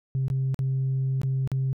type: tone with dropouts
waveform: sine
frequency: 132.9 Hz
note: C3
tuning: 27 cents sharp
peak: -21 dBFS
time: 0.15-1.73 s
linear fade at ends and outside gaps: 0 ms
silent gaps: 0.282-0.301 / 0.544-0.591 / 1.216-1.233 / 1.475-1.517 s
effects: tanh soft clip ceiling -20 dBFS